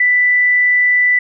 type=tone; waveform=sine; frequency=1982 Hz; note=B6; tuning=6 cents sharp; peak=-9 dBFS; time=0-1.19 s; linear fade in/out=5 ms; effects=none